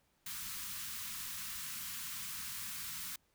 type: band-stop noise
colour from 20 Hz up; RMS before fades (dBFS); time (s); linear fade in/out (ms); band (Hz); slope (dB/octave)
white; -43; 0.26-3.16; 5; 240 to 1000; 48
effects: pink hiss -75 dBFS RMS until 3.34 s